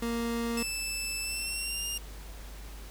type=tone; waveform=30% pulse; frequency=233.1 Hz; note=A#3; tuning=in tune; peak=-27 dBFS; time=0.02-0.63 s; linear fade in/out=5 ms
type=tone with pitch glide; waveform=15% pulse; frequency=2637 to 2810 Hz; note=E7 to F7; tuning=0 to +10 cents; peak=-25 dBFS; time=0.57-1.98 s; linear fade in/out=5 ms; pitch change=+110 cents; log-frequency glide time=1.22-1.85 s
effects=added 50 Hz sine -42 dBFS peak until 2.9 s + pink hiss -50 dBFS RMS until 2.9 s